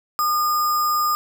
sine tone with sample-and-hold, 1217 Hz, D#6, 39 cents flat, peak -17 dBFS, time 0.19-1.15 s, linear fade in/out 0 ms, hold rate 6300 Hz, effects none

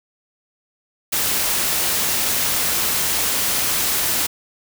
white noise, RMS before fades -20 dBFS, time 1.12-4.27 s, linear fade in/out 10 ms, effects none

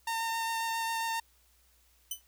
sawtooth tone with vibrato, 910 Hz, A#5, 42 cents flat, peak -27 dBFS, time 0.07-1.2 s, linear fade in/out 5 ms, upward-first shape triangle, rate 7.4 Hz, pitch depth 14 cents each way
5% pulse tone with exponential decay, 3018 Hz, F#7, 34 cents sharp, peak -22 dBFS, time 2.11-2.22 s, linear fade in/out 5 ms, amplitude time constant 23 ms
effects added 60 Hz sine -67 dBFS peak until 2.27 s + white hiss -67 dBFS RMS until 2.27 s

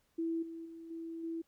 sine tone with level steps, 329.6 Hz, E4, in tune, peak -32 / -42 / -46 / -40 / -36 dBFS, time 0.18-1.42 s, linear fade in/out 10 ms, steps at 0.42 / 0.65 / 0.9 / 1.23 s, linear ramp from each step 10 ms, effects pink hiss -75 dBFS RMS until 1.47 s

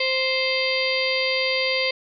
harmonic tone, 523.3 Hz, C5, in tune, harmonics 1 / 2 / 4 / 5 / 6 / 7 / 8 / 9, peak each -25 / -35 / -25 / -30 / -31 / -33 / -34 / -27 dBFS, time 0-1.91 s, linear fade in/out 5 ms, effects none

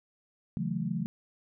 sine chord, F# minor seventh, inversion second, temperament equal, 138.59 / 164.81 / 185 / 220 Hz, C#3 / E3 / F#3 / A3, 0 / 0 / 0 / 0 cents, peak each -37 / -34 / -34 / -35 dBFS, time 0.57-1.06 s, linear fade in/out 0 ms, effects none

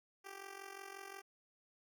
10% pulse tone with amplitude modulation, 392 Hz, G4, in tune, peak -37 dBFS, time 0.24-1.22 s, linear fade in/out 20 ms, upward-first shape sine, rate 45.6 Hz, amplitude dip 75%, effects none

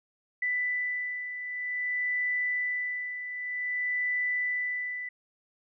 sine beating tone pair, 1986 / 1986.53 Hz, B6 / B6, +9 / +10 cents, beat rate 0.53 Hz, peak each -36 / -29 dBFS, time 0.42-5.09 s, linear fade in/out 5 ms, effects none

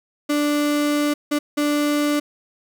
35% pulse tone bursts at uneven times, 293.7 Hz, D4, in tune, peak -16 dBFS, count 3, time 0.29-1.14 / 1.31-1.39 / 1.57-2.2 s, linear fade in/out 10 ms, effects none

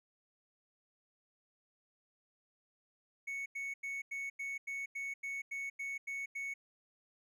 triangle tone bursts, 2216 Hz, C#7, 1 cent flat, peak -36 dBFS, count 12, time 3.27-6.54 s, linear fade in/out 10 ms, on 190 ms, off 90 ms, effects none

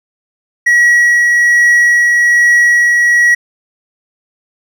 triangle tone with tremolo, 1918 Hz, A#6, 49 cents sharp, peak -3 dBFS, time 0.66-3.35 s, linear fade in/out 10 ms, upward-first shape triangle, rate 1.2 Hz, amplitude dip 25%, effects none

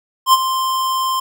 square tone with ADSR envelope, 1047 Hz, C6, 1 cent sharp, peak -6 dBFS, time 0.26-1.2 s, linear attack 72 ms, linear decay 31 ms, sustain -11 dB, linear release 6 ms, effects none

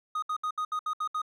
triangle tone bursts, 1244.5 Hz, D#6, in tune, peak -26 dBFS, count 8, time 0.15-1.218 s, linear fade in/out 5 ms, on 74 ms, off 68 ms, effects none

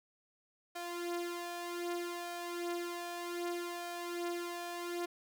sawtooth tone with flanger, 347.6 Hz, F4, 8 cents flat, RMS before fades -40 dBFS, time 0.75-5.06 s, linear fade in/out 10 ms, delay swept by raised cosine 1.6 to 4.1 ms, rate 0.64 Hz, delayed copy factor +0.65, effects 11-bit

